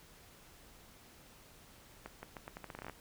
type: accelerating click train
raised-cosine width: 0.5 ms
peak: -29 dBFS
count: 14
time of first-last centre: 2.06-2.897 s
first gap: 170 ms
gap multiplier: 0.81
effects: pink hiss -59 dBFS RMS until 3 s